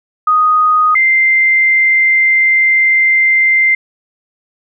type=tone pair in turn; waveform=sine; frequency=1244.5 / 2087 Hz; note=D#6 / C7; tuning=0 / -5 cents; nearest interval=major sixth; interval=895 cents; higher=second; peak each=-7 dBFS; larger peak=neither; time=0.27-0.95 / 0.95-3.75 s; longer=second; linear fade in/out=5 ms; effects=none